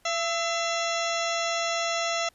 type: harmonic tone with a mistuned harmonic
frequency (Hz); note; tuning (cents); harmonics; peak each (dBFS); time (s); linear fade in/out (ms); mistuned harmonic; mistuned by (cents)
676; E5; +43; 1 / 2 / 3 / 4 / 5 / 6 / 8 / 9 / 10; -29 / -32 / -34 / -35 / -36 / -37 / -38 / -39 / -39; 0.05-2.29; 5; 2; -50
effects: pink hiss -63 dBFS RMS until 2.34 s + resampled to 32000 Hz